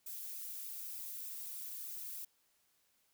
violet noise with flanger, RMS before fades -45 dBFS, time 0.06-2.25 s, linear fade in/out 5 ms, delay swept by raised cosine 0.79 to 2.89 ms, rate 3.3 Hz, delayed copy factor +0.6, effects white hiss -75 dBFS RMS until 3.13 s

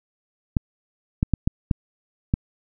clicks, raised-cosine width 5 ms, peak -6 dBFS, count 6, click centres 0.568 / 1.229 / 1.337 / 1.475 / 1.712 / 2.339 s, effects none

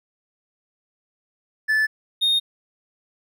triangle tone pair in turn, 1744 / 3695 Hz, A6 / A#7, -16 / -16 cents, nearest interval octave + minor second, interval 1300 cents, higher second, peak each -15 dBFS, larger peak neither, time 1.68-1.87 / 2.21-2.4 s, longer neither, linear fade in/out 20 ms, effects none

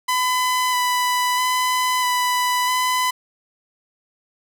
sawtooth tone with vibrato, 1000 Hz, B5, 21 cents sharp, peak -14 dBFS, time 0.08-3.11 s, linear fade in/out 10 ms, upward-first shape square, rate 0.77 Hz, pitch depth 12 cents each way, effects none

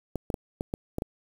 clicks, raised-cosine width 2 ms, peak -16 dBFS, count 7, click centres 0.157 / 0.302 / 0.342 / 0.609 / 0.739 / 0.984 / 1.021 s, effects 7-bit

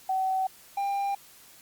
sine / triangle tone pair in turn, 759 / 797 Hz, F#5 / G5, +44 / +28 cents, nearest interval minor second, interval 84 cents, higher second, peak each -24 dBFS, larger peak neither, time 0.09-0.47 / 0.77-1.15 s, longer neither, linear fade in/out 5 ms, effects white hiss -53 dBFS RMS until 1.61 s + Opus 48 kbps

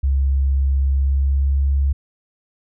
sine tone with pitch glide, 68 to 69.11 Hz, C#2 to C#2, -33 to -5 cents, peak -14 dBFS, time 0.03-1.93 s, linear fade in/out 10 ms, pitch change +28 cents, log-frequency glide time 0.89-1.69 s, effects none

